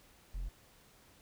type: tone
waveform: triangle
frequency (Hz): 43.59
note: F1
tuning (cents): -3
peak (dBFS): -34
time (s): 0.34-0.49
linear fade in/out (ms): 10
effects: pink hiss -63 dBFS RMS until 1.21 s